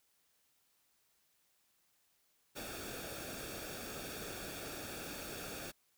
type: noise with comb filter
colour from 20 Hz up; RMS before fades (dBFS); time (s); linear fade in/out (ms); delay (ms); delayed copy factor
pink; -45; 2.55-5.72; 20; 0.99; -0.65
effects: white hiss -75 dBFS RMS until 5.97 s